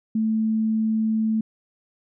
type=tone; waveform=sine; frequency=220 Hz; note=A3; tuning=in tune; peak=-19 dBFS; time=0.15-1.41 s; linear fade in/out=5 ms; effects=none